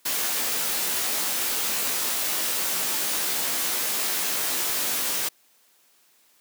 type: noise with comb filter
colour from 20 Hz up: white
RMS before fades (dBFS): -26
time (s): 0.05-5.29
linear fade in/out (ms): 10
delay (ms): 16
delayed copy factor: +0.7
effects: white hiss -61 dBFS RMS until 6.4 s + high-pass 200 Hz 12 dB/octave